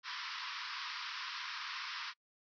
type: band-pass noise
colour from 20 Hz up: pink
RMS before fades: -43 dBFS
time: 0.03-2.14 s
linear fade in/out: 50 ms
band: 970 to 5500 Hz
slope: 96 dB/octave
effects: noise-tail reverb RT60 0.1 s tail -26 dB re dry